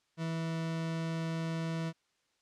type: tone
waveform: 40% pulse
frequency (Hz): 163.5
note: E3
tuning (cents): -14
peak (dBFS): -32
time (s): 0.17-1.93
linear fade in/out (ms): 50
effects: white hiss -75 dBFS RMS until 2.41 s + low-pass 6000 Hz 12 dB/octave